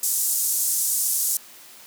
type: band-pass noise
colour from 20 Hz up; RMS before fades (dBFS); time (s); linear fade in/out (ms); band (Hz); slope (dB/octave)
pink; -23; 0.03-1.37; 2; 7000 to 15000; 24
effects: white hiss -46 dBFS RMS until 1.86 s + high-pass 150 Hz 12 dB/octave